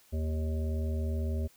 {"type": "harmonic tone", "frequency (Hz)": 78.4, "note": "D#2", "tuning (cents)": 14, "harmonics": [1, 3, 5, 7, 8], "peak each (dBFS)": [-29, -39, -43, -46, -47], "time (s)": [0.12, 1.48], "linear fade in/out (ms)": 20, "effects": ["white hiss -62 dBFS RMS until 1.56 s"]}